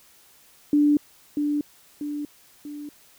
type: tone with echo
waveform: sine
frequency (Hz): 293.7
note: D4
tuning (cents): 0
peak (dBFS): -15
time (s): 0.73-0.97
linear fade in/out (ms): 2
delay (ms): 640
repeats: 3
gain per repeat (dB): -6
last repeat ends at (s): 2.89
effects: white hiss -55 dBFS RMS until 3.18 s